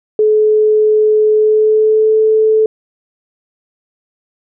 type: tone with pitch glide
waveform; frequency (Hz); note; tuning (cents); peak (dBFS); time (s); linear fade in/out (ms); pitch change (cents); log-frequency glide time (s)
sine; 428.8 to 436.3; A4 to A4; -45 to -15; -7; 0.19-2.66; 2; +30; 1.35-2.16
effects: none